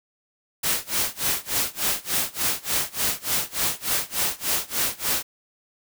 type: noise with tremolo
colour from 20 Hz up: white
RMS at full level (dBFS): -22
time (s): 0.63-5.23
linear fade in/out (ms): 10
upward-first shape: sine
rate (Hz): 3.4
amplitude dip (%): 95
effects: none